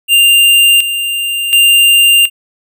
square tone with tremolo, 2792 Hz, F7, 1 cent flat, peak -5 dBFS, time 0.08-2.3 s, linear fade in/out 50 ms, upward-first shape square, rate 0.69 Hz, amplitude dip 65%, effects none

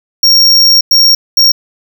square tone bursts at uneven times, 5560 Hz, F8, 9 cents flat, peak -4 dBFS, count 3, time 0.23-0.81 / 0.91-1.15 / 1.37-1.52 s, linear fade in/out 5 ms, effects none

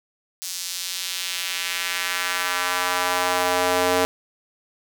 square tone with high-pass filter sweep, 90.1 Hz, F#2, 45 cents flat, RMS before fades -24 dBFS, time 0.42-4.05 s, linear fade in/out 0 ms, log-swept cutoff 5600 to 470 Hz, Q 1.2, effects none

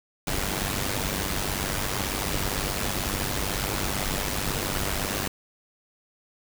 pink noise with amplitude modulation, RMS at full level -25 dBFS, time 0.27-5.28 s, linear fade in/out 5 ms, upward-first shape sine, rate 98 Hz, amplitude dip 70%, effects none

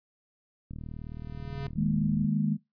click train, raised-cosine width 5 ms, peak -28 dBFS, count 61, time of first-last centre 0.71-2.245 s, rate 39.1 Hz
square tone with exponential growth, 138.59 Hz, C#3, in tune, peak -32 dBFS, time 0.79-1.67 s, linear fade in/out 2 ms, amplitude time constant 190 ms
sine chord, D# suspended fourth, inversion none, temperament just, 155.56 / 207.4 / 233.3 Hz, D#3 / G#3 / A#3, 0 / -2 / +2 cents, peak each -28 / -27 / -31 dBFS, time 1.75-2.58 s, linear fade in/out 50 ms
effects noise-tail reverb RT60 0.2 s tail -20 dB re dry + resampled to 11025 Hz

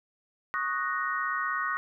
sine chord, D# minor seventh, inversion third, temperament equal, 1108.7 / 1244.5 / 1480 / 1864.7 Hz, C#6 / D#6 / F#6 / A#6, 0 / 0 / 0 / 0 cents, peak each -33 dBFS, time 0.54-1.77 s, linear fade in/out 0 ms, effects none

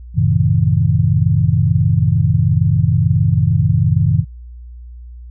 sine chord, F# diminished seventh, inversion none, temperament just, 92.5 / 111 / 133.2 / 159.84 Hz, F#2 / A2 / C3 / Eb3, 0 / +16 / +31 / +47 cents, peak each -16 dBFS, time 0.14-4.25 s, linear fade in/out 50 ms, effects added 60 Hz sine -31 dBFS peak until 5.3 s

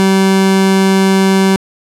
30% pulse tone, 192.2 Hz, G3, 34 cents flat, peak -5 dBFS, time 0-1.56 s, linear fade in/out 0 ms, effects low-pass 11000 Hz 12 dB/octave

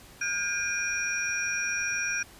sine tone cluster, 1433 / 1599 / 2427 / 5680 Hz, F6 / G6 / D#7 / F8, +44 / +34 / -44 / +28 cents, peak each -36 / -32 / -31 / -33 dBFS, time 0.21-2.23 s, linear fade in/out 5 ms, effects pink hiss -51 dBFS RMS until 2.39 s + resampled to 32000 Hz

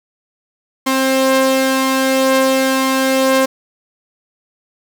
sawtooth tone pair together, 264.5 / 530 Hz, C4 / C5, +19 / +22 cents, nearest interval octave, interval 1203 cents, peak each -11 dBFS, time 0.86-3.46 s, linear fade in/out 10 ms, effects none

